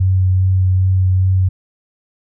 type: tone with vibrato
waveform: sine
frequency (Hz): 93.4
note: F#2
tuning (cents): +17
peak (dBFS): -10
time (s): 0-1.49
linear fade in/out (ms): 10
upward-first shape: sine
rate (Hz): 2.5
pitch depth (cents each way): 13
effects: none